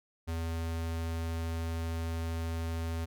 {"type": "tone", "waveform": "square", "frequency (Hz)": 82.41, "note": "E2", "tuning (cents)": 0, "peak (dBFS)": -33, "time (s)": [0.27, 3.06], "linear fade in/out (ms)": 20, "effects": []}